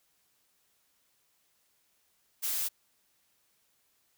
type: noise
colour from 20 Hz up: blue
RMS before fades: -32 dBFS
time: 2.42-2.69 s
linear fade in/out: 20 ms
effects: white hiss -72 dBFS RMS until 4.17 s